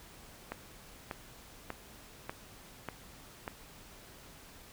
click train, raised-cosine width 0.5 ms, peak -22 dBFS, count 6, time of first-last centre 0.52-3.479 s, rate 1.69 Hz, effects pink hiss -54 dBFS RMS until 4.72 s

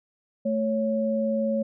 sine tone pair together, 220 / 554.4 Hz, A3 / C#5, 0 / 0 cents, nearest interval octave + major third, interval 1600 cents, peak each -25 dBFS, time 0.45-1.63 s, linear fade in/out 10 ms, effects none

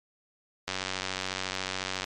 click train, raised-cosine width 0.2 ms, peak -13 dBFS, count 129, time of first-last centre 0.68-2.042 s, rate 94 Hz, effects MP3 64 kbps

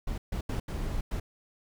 brown noise bursts at uneven times, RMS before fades -32 dBFS, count 5, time 0.07-0.18 / 0.32-0.41 / 0.49-0.6 / 0.68-1.01 / 1.11-1.2 s, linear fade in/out 5 ms, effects none

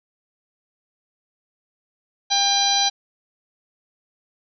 harmonic tone with a mistuned harmonic, 798 Hz, G5, 31 cents sharp, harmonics 1 / 2 / 3 / 4 / 5 / 6 / 7, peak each -22 / -32 / -32 / -26 / -20 / -27 / -25 dBFS, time 2.3-2.9 s, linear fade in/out 20 ms, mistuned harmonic 7, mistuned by +77 cents, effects none

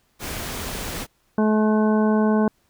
pink noise, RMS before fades -30 dBFS, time 0.19-1.07 s, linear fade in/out 50 ms
harmonic tone, 215.1 Hz, A3, 39 cents flat, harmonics 1 / 2 / 3 / 4 / 5 / 7, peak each -17 / -23 / -27 / -29 / -31 / -34 dBFS, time 1.38-2.48 s, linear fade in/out 2 ms
effects pink hiss -65 dBFS RMS until 2.69 s

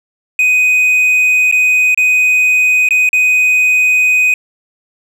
triangle tone with dropouts, 2500 Hz, D#7, 8 cents sharp, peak -6 dBFS, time 0.39-4.34 s, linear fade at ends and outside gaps 2 ms, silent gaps 1.514-1.524 / 1.946-1.975 / 2.888-2.907 / 3.091-3.13 s, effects none

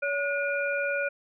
sine tone cluster, 566 / 1449 / 2406 Hz, C#5 / F#6 / D7, +36 / -37 / +41 cents, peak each -29 / -29 / -33 dBFS, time 0.02-1.09 s, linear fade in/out 10 ms, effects none

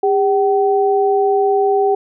sine tone pair together, 402.8 / 764 Hz, G4 / G5, +47 / -45 cents, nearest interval major seventh, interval 1108 cents, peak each -13 / -16 dBFS, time 0.03-1.95 s, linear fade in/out 5 ms, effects none

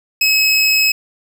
25% pulse tone, 2566 Hz, E7, 47 cents flat, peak -7 dBFS, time 0.21-0.92 s, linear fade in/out 5 ms, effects none

